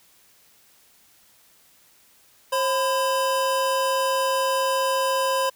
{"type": "tone pair together", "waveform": "square", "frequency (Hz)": [535, 1009.9], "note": ["C5", "B5"], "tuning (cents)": [38, 38], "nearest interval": "major seventh", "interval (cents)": 1100, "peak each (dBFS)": -24, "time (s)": [2.52, 5.5], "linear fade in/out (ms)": 10, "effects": ["white hiss -57 dBFS RMS until 5.55 s"]}